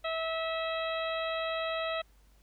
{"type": "harmonic tone with a mistuned harmonic", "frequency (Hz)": 650, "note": "E5", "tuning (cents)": -24, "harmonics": [1, 2, 3, 4, 5, 6], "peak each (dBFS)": [-33, -37, -41, -41, -43, -43], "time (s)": [0.04, 2.02], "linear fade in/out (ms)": 10, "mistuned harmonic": 6, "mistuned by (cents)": -18, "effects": ["added 50 Hz sine -59 dBFS peak until 2.42 s", "pink hiss -68 dBFS RMS until 2.42 s"]}